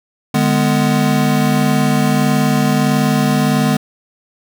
square chord, G# diminished, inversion second, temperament just, 149.51 / 207.7 / 249.2 Hz, D3 / G#3 / B3, +31 / 0 / +16 cents, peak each -17 dBFS, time 0.34-3.77 s, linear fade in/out 5 ms, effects none

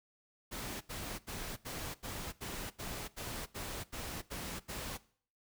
pink noise bursts, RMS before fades -42 dBFS, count 12, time 0.51-4.979 s, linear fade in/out 20 ms, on 300 ms, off 79 ms, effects noise-tail reverb RT60 0.5 s tail -19 dB re dry

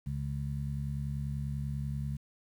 harmonic tone, 70.3 Hz, C#2, 25 cents sharp, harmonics 1 / 2 / 3, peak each -38 / -34 / -42 dBFS, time 0.06-2.17 s, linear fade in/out 10 ms, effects 10-bit

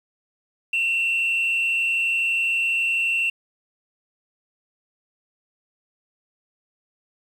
sine tone with frequency modulation, 2716 Hz, F7, 49 cents flat, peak -18 dBFS, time 0.73-3.3 s, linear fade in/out 5 ms, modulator 131 Hz, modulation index 0.46, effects tanh soft clip ceiling -16 dBFS + 8-bit

